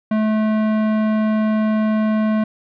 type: tone with tanh clipping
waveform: sine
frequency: 216.4 Hz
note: A3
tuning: 29 cents flat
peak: -17 dBFS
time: 0.11-2.44 s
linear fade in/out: 5 ms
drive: 17 dB
effects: none